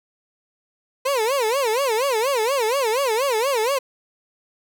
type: tone with vibrato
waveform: 30% pulse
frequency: 493.9 Hz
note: B4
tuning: in tune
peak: -16 dBFS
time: 1.05-3.79 s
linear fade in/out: 10 ms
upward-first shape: sine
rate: 4.2 Hz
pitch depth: 240 cents each way
effects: none